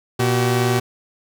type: tone pair together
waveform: sawtooth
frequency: 119.9 / 380.7 Hz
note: A#2 / F#4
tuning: +49 / +49 cents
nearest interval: octave + minor sixth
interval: 2000 cents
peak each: -14 / -16 dBFS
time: 0.19-0.8 s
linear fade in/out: 10 ms
effects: none